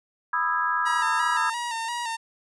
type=chord; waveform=sine; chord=E major seventh; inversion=second; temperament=just; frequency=988.9 / 1236.1 / 1318.5 / 1648.1 Hz; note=B5 / D#6 / E6 / G#6; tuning=+2 / -12 / 0 / -14 cents; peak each=-27 / -28 / -28 / -27 dBFS; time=0.33-1.5 s; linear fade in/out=5 ms
type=tone with vibrato; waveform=sawtooth; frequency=932.3 Hz; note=A#5; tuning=in tune; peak=-24 dBFS; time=0.85-2.17 s; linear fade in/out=20 ms; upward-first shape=square; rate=2.9 Hz; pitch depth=44 cents each way
effects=resampled to 24000 Hz

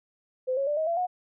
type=tone with pitch steps; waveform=sine; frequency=513 / 549.8 / 589.3 / 631.6 / 676.9 / 725.5 Hz; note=C5 / C#5 / D5 / D#5 / E5 / F#5; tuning=-34 / -14 / +6 / +26 / +46 / -34 cents; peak=-24 dBFS; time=0.47-1.07 s; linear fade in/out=20 ms; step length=100 ms; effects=none

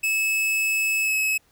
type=tone with pitch glide; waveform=45% pulse; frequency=2600 to 2576 Hz; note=E7 to E7; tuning=-24 to -41 cents; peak=-20 dBFS; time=0.03-1.38 s; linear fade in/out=10 ms; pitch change=-17 cents; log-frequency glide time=1.01-1.15 s; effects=pink hiss -62 dBFS RMS until 1.51 s

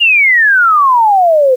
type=exponential sweep; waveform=sine; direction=down; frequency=2880 to 493.9 Hz; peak=-5 dBFS; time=0-1.56 s; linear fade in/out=20 ms; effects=7-bit

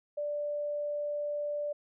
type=tone; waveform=sine; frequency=587.3 Hz; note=D5; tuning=in tune; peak=-31 dBFS; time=0.17-1.73 s; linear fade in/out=10 ms; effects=none

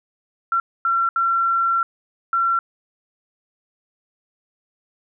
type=tone bursts at uneven times; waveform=sine; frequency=1360 Hz; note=F6; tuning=46 cents flat; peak=-16 dBFS; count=4; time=0.52-0.6 / 0.85-1.09 / 1.16-1.83 / 2.33-2.59 s; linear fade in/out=2 ms; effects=none

